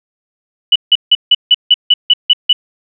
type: tone bursts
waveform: sine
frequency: 2960 Hz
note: F#7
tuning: in tune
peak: -3 dBFS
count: 10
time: 0.72-2.53 s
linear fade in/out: 5 ms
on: 37 ms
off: 160 ms
effects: none